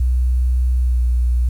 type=tone with pitch glide; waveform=sine; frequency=62.4 to 60.73 Hz; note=B1 to B1; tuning=+19 to -28 cents; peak=-13 dBFS; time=0-1.49 s; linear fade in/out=5 ms; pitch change=-47 cents; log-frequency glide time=0.8-1.01 s; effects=8-bit